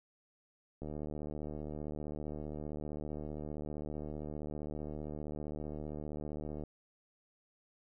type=click train; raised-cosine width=2 ms; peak=-29 dBFS; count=439; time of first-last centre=0.82-6.637 s; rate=75.3 Hz; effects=none